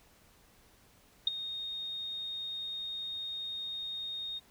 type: tone with ADSR envelope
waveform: sine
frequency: 3705 Hz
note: A#7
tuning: 11 cents flat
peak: -21 dBFS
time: 1.27-4.4 s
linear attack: 4 ms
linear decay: 14 ms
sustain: -15 dB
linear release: 25 ms
effects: pink hiss -63 dBFS RMS until 4.5 s